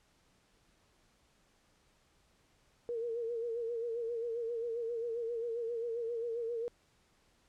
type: tone with vibrato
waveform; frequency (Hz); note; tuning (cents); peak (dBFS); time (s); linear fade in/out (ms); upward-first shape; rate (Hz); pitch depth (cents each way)
sine; 465.1; A#4; -4; -34; 2.89-6.68; 0; sine; 7.5; 60
effects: pink hiss -70 dBFS RMS until 7.48 s + low-pass 9000 Hz 12 dB/octave